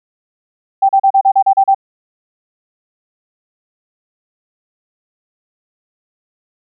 sine tone bursts, 781 Hz, G5, 7 cents flat, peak -6 dBFS, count 9, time 0.82-1.747 s, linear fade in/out 10 ms, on 71 ms, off 36 ms, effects none

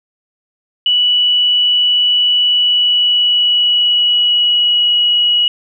sine tone with pitch glide, 2951 to 2914 Hz, F#7 to F#7, -5 to -27 cents, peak -9 dBFS, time 0.86-5.48 s, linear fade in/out 2 ms, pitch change -22 cents, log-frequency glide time 2.43-4.94 s, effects none

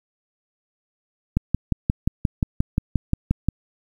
click train, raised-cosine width 5 ms, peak -6 dBFS, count 13, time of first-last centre 1.37-3.486 s, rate 5.67 Hz, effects 8-bit

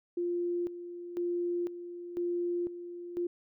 sine tone with tremolo, 349.2 Hz, F4, in tune, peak -29 dBFS, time 0.17-3.27 s, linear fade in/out 5 ms, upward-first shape square, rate 1 Hz, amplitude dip 70%, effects none

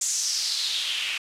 white noise with band-pass filter sweep, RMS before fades -27 dBFS, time 0.01-1.18 s, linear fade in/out 5 ms, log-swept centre 7200 to 2500 Hz, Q 4, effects low-pass 11000 Hz 12 dB/octave

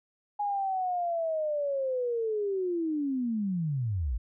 sine linear sweep, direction down, 830.6 to 49.86 Hz, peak -27 dBFS, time 0.39-4.18 s, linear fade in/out 10 ms, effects none

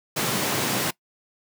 pink high-pass noise, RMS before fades -25 dBFS, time 0.16-0.91 s, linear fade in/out 10 ms, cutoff 130 Hz, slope 24 dB/octave, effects noise-tail reverb RT60 0.1 s tail -21 dB re dry

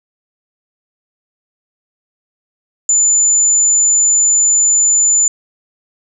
sine tone, 7040 Hz, A8, in tune, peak -8 dBFS, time 2.89-5.28 s, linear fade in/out 2 ms, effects none

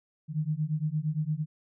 sine beating tone pair, 149.4 / 158.1 Hz, D3 / D#3, +30 / +28 cents, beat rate 8.7 Hz, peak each -30 dBFS, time 0.28-1.46 s, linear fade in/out 50 ms, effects none

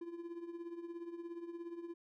triangle tone with tremolo, 340.7 Hz, F4, 43 cents flat, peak -38 dBFS, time 0.01-1.94 s, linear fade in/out 5 ms, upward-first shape triangle, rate 17 Hz, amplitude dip 75%, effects none

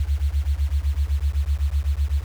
sine beating tone pair, 67 / 74.9 Hz, C2 / D2, +42 / +35 cents, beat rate 7.9 Hz, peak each -22 dBFS, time 0-2.24 s, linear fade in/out 5 ms, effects 7-bit

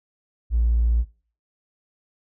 triangle tone with tanh clipping, 57.7 Hz, A#1, 17 cents flat, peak -16 dBFS, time 0.5-1.05 s, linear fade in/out 50 ms, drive 1 dB, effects noise-tail reverb RT60 0.4 s tail -19 dB re dry

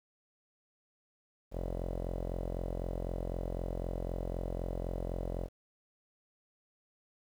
sawtooth tone with low-pass filter, 43.94 Hz, F1, 11 cents sharp, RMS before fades -37 dBFS, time 1.51-5.49 s, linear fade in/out 50 ms, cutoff 580 Hz, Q 3.7, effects 10-bit

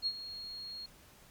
sine tone with ADSR envelope, 4286 Hz, C8, 41 cents sharp, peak -28 dBFS, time 0.02-0.86 s, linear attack 43 ms, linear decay 58 ms, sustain -13 dB, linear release 5 ms, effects pink hiss -59 dBFS RMS until 1.3 s + MP3 96 kbps

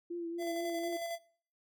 sine tone with vibrato, 340.3 Hz, F4, 45 cents flat, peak -36 dBFS, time 0.1-0.97 s, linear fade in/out 10 ms, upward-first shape triangle, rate 4.1 Hz, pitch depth 43 cents each way
square tone with tremolo, 675 Hz, E5, 41 cents sharp, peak -36 dBFS, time 0.38-1.19 s, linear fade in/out 50 ms, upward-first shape square, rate 11 Hz, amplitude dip 30%
effects noise-tail reverb RT60 0.5 s tail -21 dB re dry

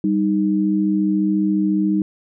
sine tone pair together, 196 / 310.3 Hz, G3 / D#4, 0 / -5 cents, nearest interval minor sixth, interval 795 cents, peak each -18 dBFS, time 0.04-2.02 s, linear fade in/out 2 ms, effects none

